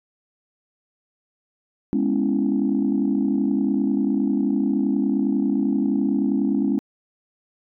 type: chord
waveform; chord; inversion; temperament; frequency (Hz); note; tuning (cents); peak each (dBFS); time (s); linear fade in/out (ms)
sine; C# minor seventh; second; equal; 207.7 / 246.9 / 277.2 / 329.6; G#3 / B3 / C#4 / E4; 0 / 0 / 0 / 0; -22 / -25 / -21 / -26; 1.93-6.79; 0
effects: tanh soft clip ceiling -11 dBFS